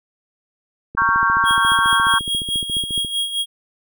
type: click train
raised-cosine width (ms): 3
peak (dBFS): -19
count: 31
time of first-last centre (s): 0.95-3.048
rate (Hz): 14.3
type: chord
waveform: sine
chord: G half-diminished seventh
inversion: first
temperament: equal with one note detuned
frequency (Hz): 932.3 / 1108.7 / 1377.7 / 1568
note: Bb5 / Db6 / F6 / G6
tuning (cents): 0 / 0 / -24 / 0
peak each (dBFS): -23 / -17 / -22 / -18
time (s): 0.97-2.19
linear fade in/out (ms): 10
type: tone with tremolo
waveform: square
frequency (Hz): 3282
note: G#7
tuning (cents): -21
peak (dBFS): -18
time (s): 1.44-3.46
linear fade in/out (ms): 50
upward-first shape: sine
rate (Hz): 4.7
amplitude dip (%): 65
effects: none